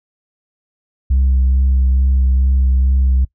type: tone with vibrato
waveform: sine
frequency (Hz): 65.41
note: C2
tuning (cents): 0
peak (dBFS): -8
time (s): 1.1-3.25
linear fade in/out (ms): 10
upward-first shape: sine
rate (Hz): 2.3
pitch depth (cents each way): 19
effects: noise-tail reverb RT60 0.1 s tail -22 dB re dry + tanh soft clip ceiling -8 dBFS